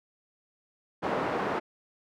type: band-pass noise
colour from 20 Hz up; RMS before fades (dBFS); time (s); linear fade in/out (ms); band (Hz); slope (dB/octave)
pink; -30; 1.02-1.6; 20; 280 to 1300; 12
effects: none